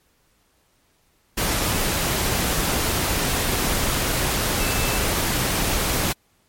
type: tone in noise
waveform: sine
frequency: 2637 Hz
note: E7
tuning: in tune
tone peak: -31 dBFS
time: 4.6-4.98 s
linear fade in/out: 10 ms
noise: pink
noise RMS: -22 dBFS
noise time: 1.37-6.13 s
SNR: -12 dB
effects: pink hiss -63 dBFS RMS until 6.48 s + MP3 64 kbps